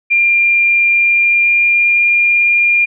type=tone with pitch glide; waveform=sine; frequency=2392 to 2406 Hz; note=D7 to D7; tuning=+31 to +41 cents; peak=-8 dBFS; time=0.1-2.86 s; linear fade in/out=20 ms; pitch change=+10 cents; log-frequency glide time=0.96-2.03 s; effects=none